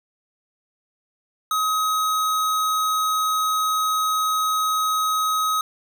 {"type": "tone", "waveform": "square", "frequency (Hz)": 1267, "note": "D#6", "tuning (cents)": 31, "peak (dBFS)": -20, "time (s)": [1.51, 5.61], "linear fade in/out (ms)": 2, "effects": []}